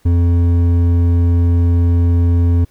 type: tone with hard clipping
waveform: sine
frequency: 86.2 Hz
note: F2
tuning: 22 cents flat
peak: -11 dBFS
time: 0.05-2.65 s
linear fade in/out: 10 ms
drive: 8 dB
effects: pink hiss -55 dBFS RMS until 2.7 s